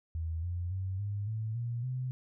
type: tone with pitch steps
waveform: sine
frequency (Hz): 81.4 / 87.75 / 94.59 / 101.97 / 109.92 / 118.49 / 127.73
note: E2 / F2 / F#2 / G#2 / A2 / A#2 / C3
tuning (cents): -21 / +9 / +39 / -31 / -1 / +29 / -41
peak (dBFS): -32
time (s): 0.15-2.11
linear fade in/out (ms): 0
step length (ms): 280
effects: none